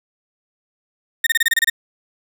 35% pulse tone bursts, 1835 Hz, A#6, 28 cents flat, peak -11 dBFS, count 9, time 1.24-1.699 s, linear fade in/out 5 ms, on 27 ms, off 27 ms, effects none

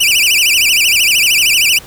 sawtooth tone with vibrato, 2637 Hz, E7, in tune, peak -5 dBFS, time 0-1.79 s, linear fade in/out 10 ms, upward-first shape sine, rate 13 Hz, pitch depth 230 cents each way, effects pink hiss -36 dBFS RMS until 1.86 s

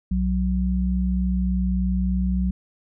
sine tone pair together, 62 / 185.4 Hz, B1 / F#3, +7 / +4 cents, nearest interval octave + perfect fifth, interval 1897 cents, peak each -22 dBFS, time 0.11-2.51 s, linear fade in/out 5 ms, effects none

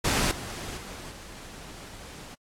pink noise with level steps, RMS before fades -24 / -37 / -41 / -44 dBFS, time 0.04-2.35 s, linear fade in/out 10 ms, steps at 0.31 / 0.77 / 1.11 s, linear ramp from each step 5 ms, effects low-pass 10000 Hz 12 dB/octave + AAC 64 kbps

